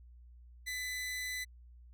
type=tone with amplitude modulation; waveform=sawtooth; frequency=2003 Hz; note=B6; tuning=24 cents sharp; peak=-32 dBFS; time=0.66-1.45 s; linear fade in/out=20 ms; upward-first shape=sine; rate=254 Hz; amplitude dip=30%; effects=added 60 Hz sine -53 dBFS peak until 1.93 s